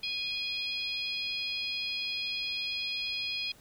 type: harmonic tone with a mistuned harmonic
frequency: 826 Hz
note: G#5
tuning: 10 cents flat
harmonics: 3 / 4 / 5 / 6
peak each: -36 / -37 / -38 / -39 dBFS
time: 0.03-3.52 s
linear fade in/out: 5 ms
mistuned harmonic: 5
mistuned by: +26 cents
effects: pink hiss -58 dBFS RMS until 3.6 s